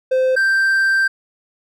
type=tone pair in turn; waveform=triangle; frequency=518 / 1569.4 Hz; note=C5 / G6; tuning=-17 / +2 cents; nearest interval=octave + perfect fifth; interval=1919 cents; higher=second; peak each=-11 dBFS; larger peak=neither; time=0.11-0.36 / 0.36-1.08 s; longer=second; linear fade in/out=10 ms; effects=none